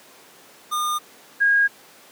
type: tone pair in turn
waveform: square / sine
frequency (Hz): 1213 / 1633.6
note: D#6 / G#6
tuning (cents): -44 / -29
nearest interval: perfect fourth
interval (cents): 515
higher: second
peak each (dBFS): -22 / -14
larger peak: second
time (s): 0.71-0.99 / 1.4-1.68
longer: neither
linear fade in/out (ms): 20
effects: pink hiss -48 dBFS RMS until 2.11 s + high-pass 300 Hz 12 dB/octave